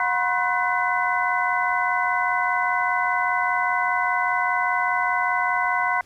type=tone cluster; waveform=sine; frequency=723 / 980 / 1065 / 1502 / 2017 Hz; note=F#5 / B5 / C6 / F#6 / B6; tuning=-40 / -14 / +30 / +26 / +36 cents; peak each=-26 dBFS; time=0-6.01 s; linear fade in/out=2 ms; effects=pink hiss -54 dBFS RMS until 6.05 s + low-pass 11000 Hz 12 dB/octave